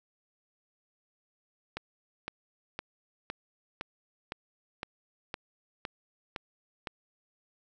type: click train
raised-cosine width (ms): 0.3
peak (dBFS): -19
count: 11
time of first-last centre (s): 1.77-6.872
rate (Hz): 1.96
effects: none